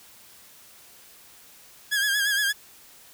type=tone with vibrato; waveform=sawtooth; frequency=1646 Hz; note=G#6; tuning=16 cents flat; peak=-18 dBFS; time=1.91-2.53 s; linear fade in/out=20 ms; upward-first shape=sine; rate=8.6 Hz; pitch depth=60 cents each way; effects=white hiss -51 dBFS RMS until 3.13 s